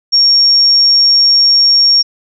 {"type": "tone", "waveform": "sine", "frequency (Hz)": 5540, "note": "F8", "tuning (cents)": -15, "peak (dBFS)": -5, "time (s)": [0.12, 2.03], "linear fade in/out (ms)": 20, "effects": []}